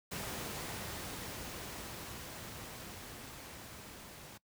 pink noise with level ramp, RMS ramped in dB -40 to -51 dBFS, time 0.11-4.38 s, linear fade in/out 10 ms, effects noise-tail reverb RT60 0.1 s tail -21 dB re dry + high-pass 60 Hz 12 dB/octave

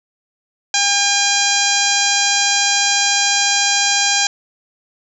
harmonic tone, 806 Hz, G5, 48 cents sharp, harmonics 1 / 2 / 3 / 4 / 5 / 6 / 7 / 8 / 9, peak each -22 / -22 / -22 / -22 / -22 / -22 / -22 / -22 / -22 dBFS, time 0.74-4.27 s, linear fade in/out 2 ms, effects none

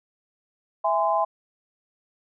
sine chord, E augmented, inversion none, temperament just, 659.3 / 824.1 / 1030.1 Hz, E5 / G#5 / B#5, 0 / -14 / -27 cents, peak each -24 dBFS, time 0.84-1.25 s, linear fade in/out 10 ms, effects none

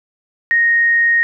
sine tone, 1864 Hz, A#6, 1 cent flat, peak -10 dBFS, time 0.51-1.23 s, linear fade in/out 0 ms, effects none

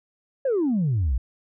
sine exponential sweep, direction down, 565 to 54.7 Hz, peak -18 dBFS, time 0.45-1.18 s, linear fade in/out 5 ms, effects tanh soft clip ceiling -17 dBFS

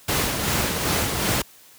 pink noise with tremolo, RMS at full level -21 dBFS, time 0.08-1.42 s, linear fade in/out 5 ms, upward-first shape sine, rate 2.6 Hz, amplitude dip 40%, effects white hiss -50 dBFS RMS until 1.78 s + high-pass 60 Hz 12 dB/octave

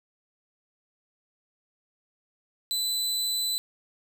sawtooth tone, 4003 Hz, B7, 23 cents sharp, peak -23 dBFS, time 2.71-3.58 s, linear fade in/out 0 ms, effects 9-bit

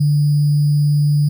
sine tone with sample-and-hold, 147 Hz, D3, 2 cents sharp, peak -11 dBFS, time 0-1.29 s, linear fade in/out 10 ms, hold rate 4900 Hz, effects none

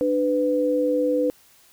sine tone pair together, 297.2 / 499.8 Hz, D4 / B4, +21 / +21 cents, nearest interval major sixth, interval 900 cents, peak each -23 / -20 dBFS, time 0.01-1.3 s, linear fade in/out 0 ms, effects white hiss -55 dBFS RMS until 1.72 s

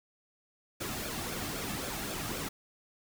pink noise with flanger, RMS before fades -37 dBFS, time 0.8-2.49 s, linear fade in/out 10 ms, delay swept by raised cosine 1 to 2.1 ms, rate 3.8 Hz, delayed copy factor -0.55, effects none

